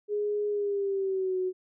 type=tone with pitch glide; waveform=sine; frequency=415.3 to 370 Hz; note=G#4 to F#4; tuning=0 to 0 cents; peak=-26 dBFS; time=0.08-1.53 s; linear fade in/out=50 ms; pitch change=-200 cents; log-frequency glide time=0.49-1.38 s; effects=none